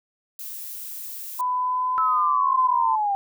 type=noise; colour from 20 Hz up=violet; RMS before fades=-35 dBFS; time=0.39-1.41 s; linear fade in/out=2 ms
type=tone with pitch glide; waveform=sine; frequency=1000 to 1024.6 Hz; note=B5 to C6; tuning=+21 to -37 cents; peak=-21 dBFS; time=1.39-2.96 s; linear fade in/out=10 ms; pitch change=+42 cents; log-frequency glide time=1.53-2.32 s
type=linear sweep; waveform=sine; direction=down; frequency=1318.5 to 784 Hz; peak=-20 dBFS; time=1.98-3.15 s; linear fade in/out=0 ms
effects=none